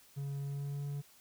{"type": "tone with pitch glide", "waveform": "triangle", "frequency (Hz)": [140, 142.78], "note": ["C#3", "D3"], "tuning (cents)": [18, -48], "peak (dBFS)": -34, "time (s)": [0.16, 1.02], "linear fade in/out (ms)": 20, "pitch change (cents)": 34, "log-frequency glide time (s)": [0.41, 0.86], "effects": ["white hiss -62 dBFS RMS until 1.2 s"]}